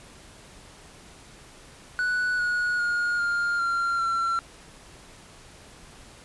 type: tone with pitch steps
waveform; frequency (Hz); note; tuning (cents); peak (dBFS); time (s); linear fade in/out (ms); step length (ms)
triangle; 1480 / 1454.6 / 1429.6 / 1405 / 1380.9 / 1357.2; F#6 / F#6 / F6 / F6 / F6 / F6; 0 / -30 / +40 / +10 / -20 / -50; -21; 1.99-4.39; 0; 400
effects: pink hiss -49 dBFS RMS until 6.24 s + resampled to 24000 Hz